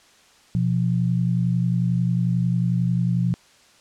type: tone pair together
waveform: sine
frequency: 123.47 / 174.61 Hz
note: B2 / F3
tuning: 0 / 0 cents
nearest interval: tritone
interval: 600 cents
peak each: -21 dBFS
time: 0.55-3.34 s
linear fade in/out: 0 ms
effects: white hiss -54 dBFS RMS until 3.8 s + low-pass 7000 Hz 12 dB/octave